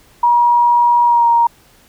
sine tone with pitch glide, 956 to 937.4 Hz, A#5 to A#5, +43 to +9 cents, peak -8 dBFS, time 0.23-1.47 s, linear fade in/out 5 ms, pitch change -34 cents, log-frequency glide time 1.05-1.27 s, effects pink hiss -49 dBFS RMS until 1.88 s

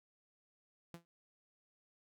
sawtooth tone with exponential decay, 170 Hz, F3, 46 cents flat, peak -40 dBFS, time 0.94-1.05 s, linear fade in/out 0 ms, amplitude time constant 23 ms, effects none

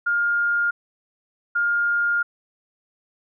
sine tone pair in turn, 1412 / 1412 Hz, F6 / F6, +19 / +19 cents, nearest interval unison, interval 0 cents, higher neither, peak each -18 dBFS, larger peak neither, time 0.06-0.71 / 1.55-2.23 s, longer second, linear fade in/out 10 ms, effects none

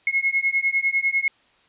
sine beating tone pair, 2166 / 2176 Hz, C#7 / C#7, -41 / -33 cents, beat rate 10 Hz, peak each -22 dBFS, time 0.07-1.28 s, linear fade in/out 2 ms, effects white hiss -59 dBFS RMS until 1.68 s + resampled to 8000 Hz

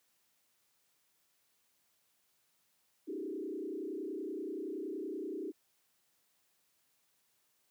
sine tone with frequency modulation, 349.2 Hz, F4, in tune, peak -37 dBFS, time 3.07-5.52 s, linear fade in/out 20 ms, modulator 30.6 Hz, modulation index 2.1, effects white hiss -75 dBFS RMS until 7.7 s + high-pass 80 Hz 12 dB/octave

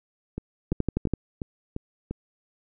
two click trains, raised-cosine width 3 ms, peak -11 / -18 dBFS, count 6 / 6, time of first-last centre 0.72-1.137 / 0.38-2.11 s, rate 12 / 2.89 Hz, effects none

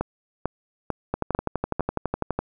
two click trains, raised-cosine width 1 ms, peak -10 / -10 dBFS, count 16 / 5, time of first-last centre 1.14-2.39 / 0.01-1.796 s, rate 12 / 2.24 Hz, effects none

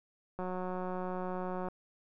click train, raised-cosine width 1 ms, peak -25 dBFS, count 238, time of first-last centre 0.39-1.685 s, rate 183 Hz, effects none

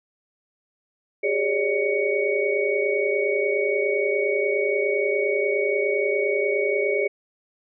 sine tone cluster, 380.1 / 410.1 / 554 / 601 / 2238 Hz, F#4 / G#4 / C#5 / D5 / C#7, +47 / -22 / -1 / +40 / +16 cents, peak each -31 / -23 / -27 / -29 / -26 dBFS, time 1.23-7.08 s, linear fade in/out 10 ms, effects none

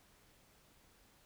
silence, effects pink hiss -67 dBFS RMS until 1.25 s

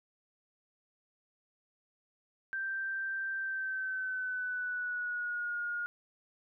sine tone with pitch glide, 1568 to 1429.6 Hz, G6 to F6, 0 to +40 cents, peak -33 dBFS, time 2.53-5.86 s, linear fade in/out 0 ms, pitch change -160 cents, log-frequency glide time 3.37-5.58 s, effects none

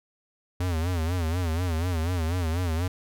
square tone with vibrato, 85.1 Hz, F2, 44 cents flat, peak -25 dBFS, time 0.6-2.88 s, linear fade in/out 5 ms, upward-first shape sine, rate 4.1 Hz, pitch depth 130 cents each way, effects none

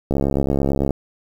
click train, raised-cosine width 2 ms, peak -6 dBFS, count 56, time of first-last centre 0.11-0.907 s, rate 69 Hz, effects 7-bit

